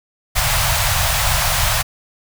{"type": "band-stop noise", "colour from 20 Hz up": "pink", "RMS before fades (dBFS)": -17, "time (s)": [0.35, 1.83], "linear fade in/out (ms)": 20, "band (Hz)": [150, 600], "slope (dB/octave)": 48, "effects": []}